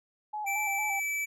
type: tone with vibrato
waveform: sine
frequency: 820 Hz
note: G#5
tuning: 22 cents flat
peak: -32 dBFS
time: 0.33-1 s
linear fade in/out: 10 ms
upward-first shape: square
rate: 4.4 Hz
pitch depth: 57 cents each way
type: tone with pitch glide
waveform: square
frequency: 2330 to 2309 Hz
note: D7 to D7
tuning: -14 to -30 cents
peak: -30 dBFS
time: 0.46-1.26 s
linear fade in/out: 20 ms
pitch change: -16 cents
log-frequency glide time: 0.58-0.99 s
effects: none